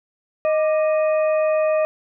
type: harmonic tone with a mistuned harmonic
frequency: 622.3 Hz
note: D#5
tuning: in tune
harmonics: 1 / 2 / 3 / 4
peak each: -16 / -29 / -36 / -33 dBFS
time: 0.45-1.85 s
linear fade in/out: 0 ms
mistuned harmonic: 2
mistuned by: -85 cents
effects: none